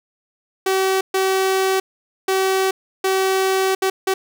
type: tone bursts at uneven times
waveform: sawtooth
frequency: 381.6 Hz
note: G4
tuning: 47 cents flat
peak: -12 dBFS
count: 6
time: 0.66-1.01 / 1.14-1.8 / 2.28-2.71 / 3.04-3.75 / 3.82-3.9 / 4.07-4.14 s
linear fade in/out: 5 ms
effects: none